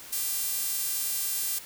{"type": "tone with high-pass filter", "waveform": "sawtooth", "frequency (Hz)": 396.2, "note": "G4", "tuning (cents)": 18, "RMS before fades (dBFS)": -30, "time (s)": [0.12, 1.59], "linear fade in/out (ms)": 10, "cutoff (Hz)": 9400, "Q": 0.56, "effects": ["white hiss -45 dBFS RMS until 1.65 s"]}